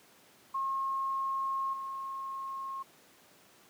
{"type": "tone with level steps", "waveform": "sine", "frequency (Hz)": 1078, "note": "C#6", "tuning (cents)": -49, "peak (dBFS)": [-30, -36], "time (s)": [0.54, 2.83], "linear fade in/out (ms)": 10, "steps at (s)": 1.73, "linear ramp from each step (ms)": 5, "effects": ["pink hiss -60 dBFS RMS until 3.69 s", "high-pass 200 Hz 12 dB/octave"]}